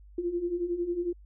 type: beating tone pair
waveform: sine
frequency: 340.2 / 351.2 Hz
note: F4 / F4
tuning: -45 / +10 cents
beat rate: 11 Hz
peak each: -34 / -29 dBFS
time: 0.18-1.13 s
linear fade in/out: 5 ms
effects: added 50 Hz sine -49 dBFS peak until 1.25 s